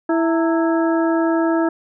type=harmonic tone with a mistuned harmonic; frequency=329.6 Hz; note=E4; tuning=in tune; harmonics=1 / 2 / 3 / 4 / 5; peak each=-16 / -22 / -26 / -28 / -30 dBFS; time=0.09-1.69 s; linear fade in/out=5 ms; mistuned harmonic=3; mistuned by=-130 cents; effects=none